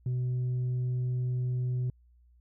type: tone with tanh clipping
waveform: sine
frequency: 125.3 Hz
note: B2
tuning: 25 cents sharp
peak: -28 dBFS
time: 0.06-1.9 s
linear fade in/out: 2 ms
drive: 2 dB
effects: added 60 Hz sine -58 dBFS peak until 2.4 s